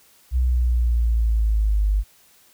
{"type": "linear sweep", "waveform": "sine", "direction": "down", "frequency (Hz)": [63.5, 49.42], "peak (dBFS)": -16, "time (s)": [0.31, 2.04], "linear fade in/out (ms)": 50, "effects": ["white hiss -55 dBFS RMS until 2.53 s"]}